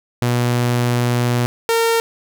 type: tone pair in turn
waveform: sawtooth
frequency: 121.4 / 458.3 Hz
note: B2 / A#4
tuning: -29 / -29 cents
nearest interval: octave + major seventh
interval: 2300 cents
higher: second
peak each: -11 / -10 dBFS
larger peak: second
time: 0.22-1.46 / 1.69-2 s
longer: first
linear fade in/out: 0 ms
effects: none